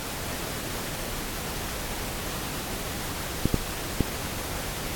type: clicks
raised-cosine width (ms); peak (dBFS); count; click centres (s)
3; -7; 3; 3.456 / 3.543 / 4.007
effects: pink hiss -33 dBFS RMS until 4.95 s + AAC 64 kbps